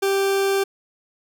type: tone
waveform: 40% pulse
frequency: 392 Hz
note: G4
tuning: in tune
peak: -17 dBFS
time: 0.02-0.64 s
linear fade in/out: 10 ms
effects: none